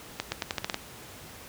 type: accelerating click train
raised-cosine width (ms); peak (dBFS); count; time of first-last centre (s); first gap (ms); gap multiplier
0.2; -11; 8; 0.2-0.744; 120; 0.85
effects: pink hiss -46 dBFS RMS until 1.48 s + high-pass 60 Hz 12 dB/octave